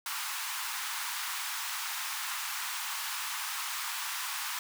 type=high-pass noise; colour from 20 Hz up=pink; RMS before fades=-36 dBFS; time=0.06-4.59 s; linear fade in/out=2 ms; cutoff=890 Hz; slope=48 dB/octave; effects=none